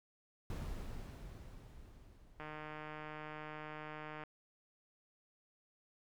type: noise with exponential decay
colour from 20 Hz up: brown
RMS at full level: -40 dBFS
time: 0.5-3.95 s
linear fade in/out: 1 ms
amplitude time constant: 750 ms
type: click train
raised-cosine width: 0.5 ms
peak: -32 dBFS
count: 282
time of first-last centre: 2.4-4.237 s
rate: 153 Hz
effects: none